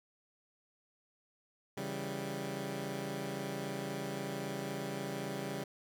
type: chord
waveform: 15% pulse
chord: C# diminished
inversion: none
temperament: equal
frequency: 138.59 / 164.81 / 196 Hz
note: C#3 / E3 / G3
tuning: 0 / 0 / 0 cents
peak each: -35 / -39 / -34 dBFS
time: 1.77-5.64 s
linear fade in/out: 5 ms
effects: none